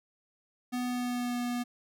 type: tone with pitch glide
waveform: square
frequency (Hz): 247.7 to 243.2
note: B3 to B3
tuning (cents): +5 to -26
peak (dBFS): -31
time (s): 0.72-1.64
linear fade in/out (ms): 20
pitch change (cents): -31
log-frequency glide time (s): 0.85-1.38
effects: none